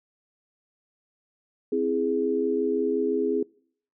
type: chord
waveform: sine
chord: C augmented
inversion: none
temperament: equal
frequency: 261.6 / 329.6 / 415.3 Hz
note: C4 / E4 / G#4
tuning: 0 / 0 / 0 cents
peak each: -28 / -29 / -24 dBFS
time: 1.72-3.43 s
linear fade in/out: 5 ms
effects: noise-tail reverb RT60 0.6 s tail -26 dB re dry